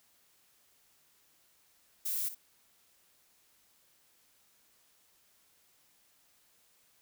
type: noise with echo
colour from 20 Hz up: violet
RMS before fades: -34 dBFS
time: 2.05-2.29 s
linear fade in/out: 10 ms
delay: 61 ms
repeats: 1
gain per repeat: -12 dB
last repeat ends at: 2.351 s
effects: white hiss -68 dBFS RMS until 7.01 s